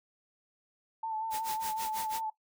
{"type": "tone with vibrato", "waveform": "sine", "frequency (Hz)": 883, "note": "A5", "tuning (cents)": 6, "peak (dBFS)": -32, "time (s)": [1.03, 2.3], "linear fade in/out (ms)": 5, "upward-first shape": "sine", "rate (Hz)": 5.4, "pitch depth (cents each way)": 34}
{"type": "noise with tremolo", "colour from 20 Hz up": "white", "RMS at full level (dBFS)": -38, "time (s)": [1.3, 2.21], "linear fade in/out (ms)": 50, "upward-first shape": "sine", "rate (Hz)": 6.1, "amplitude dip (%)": 95}
{"effects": ["noise-tail reverb RT60 0.1 s tail -17 dB re dry"]}